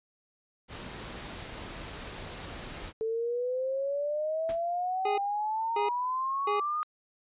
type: noise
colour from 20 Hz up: pink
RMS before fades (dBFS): -41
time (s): 0.68-2.93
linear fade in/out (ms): 50
type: exponential sweep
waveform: sine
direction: up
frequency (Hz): 440 to 1238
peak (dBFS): -28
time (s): 3.01-6.83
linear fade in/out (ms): 0
type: noise with exponential decay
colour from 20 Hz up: pink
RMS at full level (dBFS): -37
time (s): 4.49-4.62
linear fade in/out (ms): 1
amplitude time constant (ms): 28
type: tone bursts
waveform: 25% pulse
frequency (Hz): 413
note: G#4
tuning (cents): -10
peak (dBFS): -24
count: 3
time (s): 5.05-6.6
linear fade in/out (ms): 5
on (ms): 130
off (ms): 580
effects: resampled to 8000 Hz